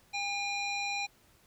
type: harmonic tone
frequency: 807 Hz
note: G#5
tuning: 50 cents flat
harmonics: 1 / 3 / 5 / 7 / 9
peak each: -37 / -34 / -39 / -46 / -49 dBFS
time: 0.13-1.07 s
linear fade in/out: 20 ms
effects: pink hiss -64 dBFS RMS until 1.46 s